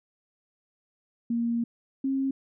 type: tone pair in turn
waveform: sine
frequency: 234 / 269.3 Hz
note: A#3 / C#4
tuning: +7 / -50 cents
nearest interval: major second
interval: 243 cents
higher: second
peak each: -24 dBFS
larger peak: neither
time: 1.3-1.64 / 2.04-2.31 s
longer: first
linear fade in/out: 5 ms
effects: none